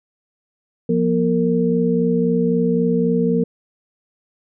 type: tone cluster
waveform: sine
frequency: 175.5 / 239.3 / 458.6 Hz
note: F3 / A#3 / A#4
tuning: +9 / +46 / -28 cents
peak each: -19 dBFS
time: 0.89-3.44 s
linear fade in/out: 5 ms
effects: none